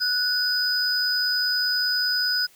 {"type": "tone pair together", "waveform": "triangle", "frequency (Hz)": [1480, 4985], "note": ["F#6", "D#8"], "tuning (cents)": [0, 2], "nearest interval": "octave + major sixth", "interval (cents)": 2102, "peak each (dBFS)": [-24, -21], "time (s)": [0, 2.47], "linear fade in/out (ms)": 20, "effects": ["white hiss -55 dBFS RMS until 2.55 s"]}